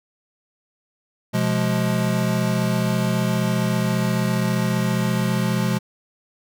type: chord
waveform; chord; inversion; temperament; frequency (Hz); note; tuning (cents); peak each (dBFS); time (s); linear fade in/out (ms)
square; F diminished; second; just; 125.72 / 174.61 / 209.5; Cb3 / F3 / Ab3; +31 / 0 / +15; -24; 1.33-5.79; 20
effects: none